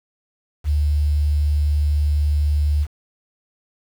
sine tone with quantisation, 74 Hz, D2, 14 cents sharp, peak -15 dBFS, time 0.64-2.87 s, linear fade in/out 50 ms, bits 7, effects none

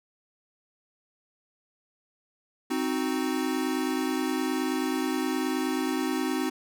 square chord, C diminished, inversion none, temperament equal, 261.6 / 311.1 / 370 Hz, C4 / Eb4 / Gb4, 0 / 0 / 0 cents, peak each -30 / -31 / -33 dBFS, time 2.7-6.5 s, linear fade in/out 10 ms, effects none

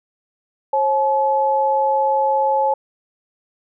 sine tone pair together, 540 / 857.2 Hz, C#5 / A5, -45 / -45 cents, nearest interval minor sixth, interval 800 cents, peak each -19 / -16 dBFS, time 0.73-2.74 s, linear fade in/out 5 ms, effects none

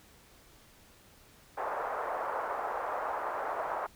pink band-pass noise, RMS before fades -35 dBFS, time 1.57-3.87 s, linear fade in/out 10 ms, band 560 to 1300 Hz, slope 24 dB/octave, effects pink hiss -59 dBFS RMS until 3.95 s

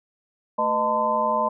sine tone cluster, 222.1 / 494.9 / 616 / 894 / 1024 Hz, A3 / B4 / D#5 / A5 / C6, +16 / +4 / -17 / +27 / -38 cents, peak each -32 / -32 / -25 / -25 / -23 dBFS, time 0.58-1.49 s, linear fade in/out 10 ms, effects none

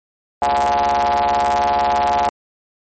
45% pulse ring-modulated tone, 70.1 Hz, C#2, 20 cents sharp, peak -11 dBFS, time 0.42-2.29 s, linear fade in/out 0 ms, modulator 780 Hz, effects MP3 32 kbps

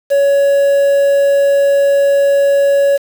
triangle tone with quantisation, 560 Hz, C#5, 18 cents sharp, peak -6 dBFS, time 0.1-2.98 s, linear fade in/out 20 ms, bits 5, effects none

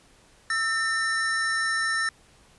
square tone pair together, 1320 / 1806.2 Hz, E6 / A6, +2 / +45 cents, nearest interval perfect fourth, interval 543 cents, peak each -31 / -25 dBFS, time 0.5-2.09 s, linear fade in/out 2 ms, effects pink hiss -57 dBFS RMS until 2.58 s + resampled to 24000 Hz

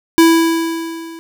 square tone with level ramp, 329.6 Hz, E4, in tune, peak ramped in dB -5 to -31 dBFS, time 0.18-1.19 s, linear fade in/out 0 ms, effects none

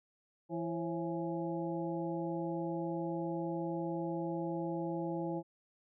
harmonic tone with a mistuned harmonic, 167.3 Hz, E3, 26 cents sharp, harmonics 1 / 2 / 3 / 4 / 5, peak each -40 / -37 / -42 / -47 / -44 dBFS, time 0.49-5.43 s, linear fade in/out 50 ms, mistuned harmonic 3, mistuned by +120 cents, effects none

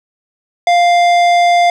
sine tone with tanh clipping, 698.5 Hz, F5, in tune, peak -9 dBFS, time 0.67-1.7 s, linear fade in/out 2 ms, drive 15 dB, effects none

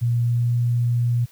sine tone with pitch glide, 118.9 to 119.93 Hz, A#2 to A#2, +35 to +50 cents, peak -17 dBFS, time 0.01-1.26 s, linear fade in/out 20 ms, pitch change +15 cents, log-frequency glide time 0.23-0.49 s, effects white hiss -53 dBFS RMS until 1.31 s

